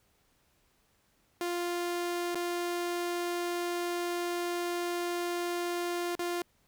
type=tone with dropouts; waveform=sawtooth; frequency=349.2 Hz; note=F4; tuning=in tune; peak=-27 dBFS; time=1.41-6.42 s; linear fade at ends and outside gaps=1 ms; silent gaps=2.347-2.354 / 6.153-6.193 s; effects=pink hiss -70 dBFS RMS until 6.67 s